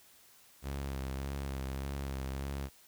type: tone with vibrato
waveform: sawtooth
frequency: 67.9 Hz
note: C#2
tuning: 35 cents flat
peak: -32 dBFS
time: 0.62-2.7 s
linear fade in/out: 50 ms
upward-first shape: sine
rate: 1.7 Hz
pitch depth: 38 cents each way
effects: white hiss -61 dBFS RMS until 2.87 s